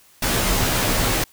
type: noise with comb filter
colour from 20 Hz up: pink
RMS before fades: -20 dBFS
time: 0.22-1.24 s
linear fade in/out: 5 ms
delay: 14 ms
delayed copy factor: -0.8
effects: white hiss -53 dBFS RMS until 1.32 s